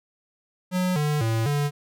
square tone with pitch steps, 182.6 / 149.2 / 112.6 / 145 Hz, F#3 / D3 / A2 / D3, -23 / +28 / +40 / -22 cents, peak -22 dBFS, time 0.71-1.71 s, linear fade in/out 50 ms, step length 250 ms, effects none

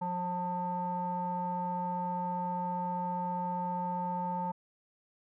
square tone with low-pass filter, 178.5 Hz, F3, 38 cents sharp, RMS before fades -34 dBFS, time 0.01-4.52 s, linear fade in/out 10 ms, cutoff 900 Hz, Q 8.3, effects none

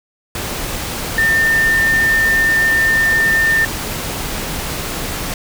sine tone in noise, 1802 Hz, A6, 41 cents sharp, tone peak -11 dBFS, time 1.18-3.65 s, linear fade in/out 2 ms, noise pink, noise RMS -23 dBFS, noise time 0.35-5.34 s, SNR +9 dB, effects none

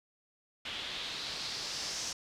white noise with low-pass filter sweep, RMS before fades -39 dBFS, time 0.65-2.13 s, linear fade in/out 5 ms, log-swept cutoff 3200 to 6000 Hz, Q 2.9, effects none

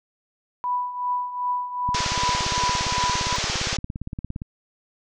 sine tone with tremolo, 987.8 Hz, B5, in tune, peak -20 dBFS, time 0.64-3.36 s, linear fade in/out 0 ms, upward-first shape triangle, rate 2.6 Hz, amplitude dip 75%
click train, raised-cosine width 5 ms, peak -18 dBFS, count 45, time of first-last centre 1.89-4.419 s, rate 17.4 Hz
white band-pass noise, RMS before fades -27 dBFS, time 1.94-3.77 s, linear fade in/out 5 ms, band 330 to 6500 Hz, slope 48 dB/octave
effects none

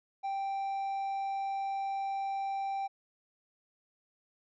triangle tone, 784 Hz, G5, in tune, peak -30 dBFS, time 0.23-2.88 s, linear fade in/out 20 ms, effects resampled to 16000 Hz

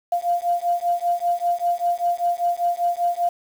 sine beating tone pair, 695 / 700.1 Hz, F5 / F5, -9 / +4 cents, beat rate 5.1 Hz, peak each -22 dBFS, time 0.12-3.29 s, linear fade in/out 5 ms, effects 7-bit

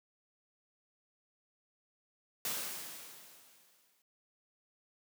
white noise with exponential decay, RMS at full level -35 dBFS, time 2.45-4.02 s, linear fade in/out 1 ms, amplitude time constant 340 ms, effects high-pass 150 Hz 12 dB/octave

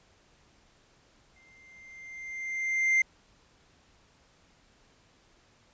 triangle tone with exponential growth, 2093 Hz, C7, in tune, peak -18 dBFS, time 1.36-3.02 s, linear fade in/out 5 ms, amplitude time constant 360 ms, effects pink hiss -63 dBFS RMS until 5.73 s + resampled to 16000 Hz

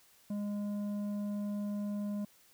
sine tone with tanh clipping, 205.4 Hz, G#3, 19 cents flat, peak -35 dBFS, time 0.3-2.25 s, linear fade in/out 5 ms, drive 8 dB, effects white hiss -64 dBFS RMS until 2.53 s

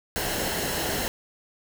pink noise with comb filter, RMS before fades -28 dBFS, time 0.16-1.08 s, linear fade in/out 0 ms, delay 0.84 ms, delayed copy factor -0.5, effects none

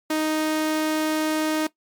sawtooth tone, 311.1 Hz, D#4, in tune, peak -17 dBFS, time 0.1-1.67 s, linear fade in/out 5 ms, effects noise-tail reverb RT60 0.1 s tail -18 dB re dry + MP3 96 kbps

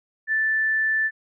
sine tone, 1760 Hz, A6, in tune, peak -19 dBFS, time 0.27-1.11 s, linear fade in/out 50 ms, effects none

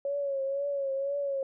sine tone with vibrato, 554.4 Hz, C#5, in tune, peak -28 dBFS, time 0.05-1.43 s, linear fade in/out 2 ms, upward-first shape triangle, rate 2 Hz, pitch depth 58 cents each way, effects none

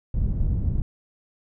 pink low-pass noise, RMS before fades -23 dBFS, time 0.14-0.82 s, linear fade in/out 2 ms, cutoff 120 Hz, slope 12 dB/octave, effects none

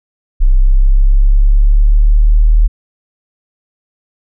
sine exponential sweep, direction up, 32.01 to 39.27 Hz, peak -4 dBFS, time 0.4-2.68 s, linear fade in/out 20 ms, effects none

